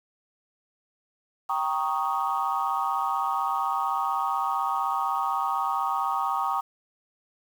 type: chord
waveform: sine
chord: Eb dominant seventh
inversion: first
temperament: equal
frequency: 784 / 932.3 / 1108.7 / 1244.5 Hz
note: G5 / Bb5 / Db6 / Eb6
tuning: 0 / 0 / 0 / 0 cents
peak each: -29 dBFS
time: 1.49-6.61 s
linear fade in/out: 10 ms
effects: tanh soft clip ceiling -15 dBFS + 8-bit